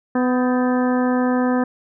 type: harmonic tone with a mistuned harmonic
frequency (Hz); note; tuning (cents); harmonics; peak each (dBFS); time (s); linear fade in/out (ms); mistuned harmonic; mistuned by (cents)
250.8; B3; +27; 1 / 2 / 3 / 4 / 5 / 6 / 7; -17 / -23 / -27 / -29 / -31 / -33 / -34; 0.15-1.64; 5; 6; +65
effects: none